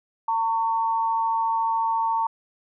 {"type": "tone pair together", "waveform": "sine", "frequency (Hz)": [907, 1115], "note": ["A#5", "C#6"], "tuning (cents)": [-48, 10], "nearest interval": "major third", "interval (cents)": 358, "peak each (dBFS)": [-21, -29], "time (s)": [0.28, 2.27], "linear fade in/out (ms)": 5, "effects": []}